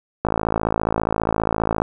click train, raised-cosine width 1 ms, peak -5 dBFS, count 87, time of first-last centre 0.25-1.819 s, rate 54.8 Hz, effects none

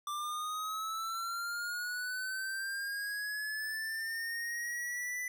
square linear sweep, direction up, 1174.7 to 1995 Hz, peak -36 dBFS, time 0.07-5.28 s, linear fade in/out 2 ms, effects none

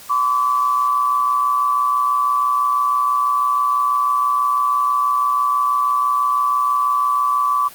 sine tone pair together, 1022 / 1148.1 Hz, C6 / D6, -41 / -40 cents, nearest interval major second, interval 201 cents, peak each -22 / -15 dBFS, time 0.09-7.69 s, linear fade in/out 20 ms, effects white hiss -40 dBFS RMS until 7.74 s + Opus 48 kbps

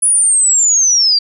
sine linear sweep, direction down, 9980 to 4633 Hz, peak -8 dBFS, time 0.02-1.19 s, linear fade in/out 10 ms, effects none

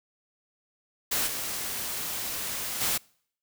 white noise with level steps, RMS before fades -27 / -33 / -27 dBFS, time 1.11-2.98 s, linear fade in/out 10 ms, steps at 1.26 / 2.8 s, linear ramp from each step 20 ms, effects noise-tail reverb RT60 0.6 s tail -26 dB re dry

